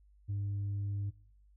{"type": "tone with tanh clipping", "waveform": "sine", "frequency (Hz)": 100.7, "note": "G2", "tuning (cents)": 47, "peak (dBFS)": -33, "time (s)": [0.28, 1.11], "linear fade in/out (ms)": 20, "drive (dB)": 1, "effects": ["noise-tail reverb RT60 0.7 s tail -25 dB re dry", "added 50 Hz sine -60 dBFS peak until 1.56 s"]}